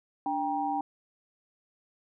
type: tone cluster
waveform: sine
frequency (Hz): 292.1 / 791 / 947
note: D4 / G5 / A#5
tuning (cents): -9 / +15 / +27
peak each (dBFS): -34 / -29 / -35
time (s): 0.26-0.81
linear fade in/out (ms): 2
effects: none